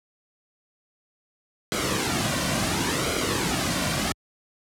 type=noise with flanger; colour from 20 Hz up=pink; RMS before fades=-25 dBFS; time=1.72-4.12 s; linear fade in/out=0 ms; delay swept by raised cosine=1.1 to 2.4 ms; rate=0.71 Hz; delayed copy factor=-0.6; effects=high-pass 60 Hz 12 dB/octave + low-pass 10000 Hz 12 dB/octave